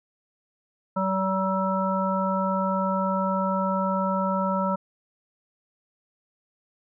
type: harmonic tone with a mistuned harmonic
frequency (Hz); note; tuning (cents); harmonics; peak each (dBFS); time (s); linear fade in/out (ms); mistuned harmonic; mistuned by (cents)
190.8; G3; -47; 1 / 3 / 5 / 7; -26 / -28 / -28 / -29; 0.96-4.76; 10; 7; -18
effects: none